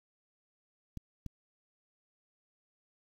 clicks, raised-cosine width 5 ms, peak -28 dBFS, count 2, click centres 0.973 / 1.263 s, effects 9-bit

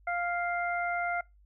harmonic tone, 699 Hz, F5, 1 cent sharp, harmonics 1 / 2 / 3, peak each -31 / -34 / -36 dBFS, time 0.07-1.21 s, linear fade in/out 5 ms, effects noise-tail reverb RT60 0.2 s tail -23 dB re dry + added 50 Hz sine -57 dBFS peak until 1.45 s

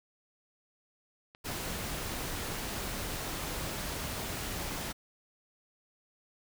click, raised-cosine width 0.3 ms, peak -35 dBFS, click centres 1.349 s
pink noise, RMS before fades -37 dBFS, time 1.44-4.93 s, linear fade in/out 20 ms
effects none

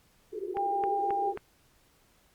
white band-pass noise, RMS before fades -36 dBFS, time 0.32-1.38 s, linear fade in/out 20 ms, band 360 to 420 Hz, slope 96 dB/octave
sine tone, 799 Hz, G5, 33 cents sharp, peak -27 dBFS, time 0.54-1.34 s, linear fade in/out 50 ms
click train, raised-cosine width 0.5 ms, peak -23 dBFS, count 4, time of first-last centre 0.57-1.374 s, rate 3.73 Hz
effects pink hiss -65 dBFS RMS until 2.34 s + Opus 48 kbps

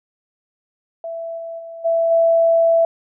sine tone with level steps, 664 Hz, E5, 12 cents sharp, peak -25 / -27 / -31 / -14 / -11 dBFS, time 1.04-2.85 s, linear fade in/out 2 ms, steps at 1.37 / 1.58 / 1.84 / 2.1 s, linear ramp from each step 20 ms, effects none

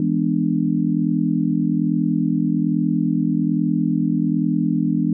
sine chord, E dominant seventh, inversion none, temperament just, 164.81 / 206 / 247.2 / 296.7 Hz, E3 / G#3 / B3 / D4, 0 / -14 / +2 / +18 cents, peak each -22 dBFS, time 0-5.13 s, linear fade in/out 2 ms, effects none

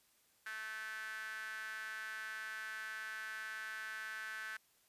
sawtooth tone with high-pass filter, 218.2 Hz, A3, 14 cents flat, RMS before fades -45 dBFS, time 0.46-4.57 s, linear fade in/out 5 ms, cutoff 1600 Hz, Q 8.9, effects white hiss -72 dBFS RMS until 4.88 s + resampled to 32000 Hz

